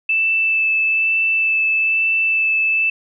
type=tone with vibrato; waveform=sine; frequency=2638 Hz; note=E7; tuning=1 cent sharp; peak=-14 dBFS; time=0.09-2.9 s; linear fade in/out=5 ms; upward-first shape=sine; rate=1.1 Hz; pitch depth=10 cents each way; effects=none